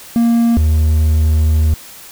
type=tone pair in turn; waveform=triangle; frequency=233.1 / 77.79 Hz; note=A#3 / D#2; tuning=0 / 0 cents; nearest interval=octave + perfect fifth; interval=1900 cents; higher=first; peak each=-7 dBFS; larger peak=neither; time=0.16-0.57 / 0.57-1.74 s; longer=second; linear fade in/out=0 ms; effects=white hiss -36 dBFS RMS until 2.11 s